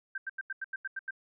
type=tone bursts; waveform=sine; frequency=1568 Hz; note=G6; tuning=in tune; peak=-33 dBFS; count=9; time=0.15-1.108 s; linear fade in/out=5 ms; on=30 ms; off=86 ms; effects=none